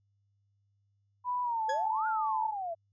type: tone with pitch glide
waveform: sine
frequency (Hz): 987.8 to 875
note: B5 to A5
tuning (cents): 0 to -10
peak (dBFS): -29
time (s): 1.24-2.54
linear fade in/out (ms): 50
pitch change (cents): -210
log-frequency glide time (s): 1.43-1.63
type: exponential two-way sweep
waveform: sine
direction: up then down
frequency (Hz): 490.4 to 1451 to 646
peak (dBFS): -33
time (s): 1.68-2.75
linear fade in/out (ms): 20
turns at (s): 2.07
type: tone with exponential decay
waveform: 40% pulse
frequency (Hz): 1674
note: G#6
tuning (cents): +13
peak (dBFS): -33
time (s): 1.69-1.87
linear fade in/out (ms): 5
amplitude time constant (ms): 38
effects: added 100 Hz sine -70 dBFS peak until 2.92 s + resampled to 16000 Hz